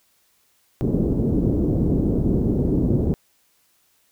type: low-pass noise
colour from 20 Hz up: white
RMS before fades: -20 dBFS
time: 0.81-3.14 s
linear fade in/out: 0 ms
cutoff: 350 Hz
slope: 24 dB/octave
effects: white hiss -63 dBFS RMS until 4.11 s